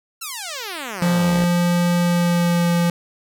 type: exponential sweep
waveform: 5% pulse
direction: down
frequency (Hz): 1395 to 54.1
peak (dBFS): -16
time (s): 0.21-1.45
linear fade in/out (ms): 10
type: tone with pitch glide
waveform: square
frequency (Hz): 174.61 to 172.21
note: F3 to F3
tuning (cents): 0 to -24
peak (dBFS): -16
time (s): 1.02-2.9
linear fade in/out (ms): 2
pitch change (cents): -24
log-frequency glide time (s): 1.99-2.72
effects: none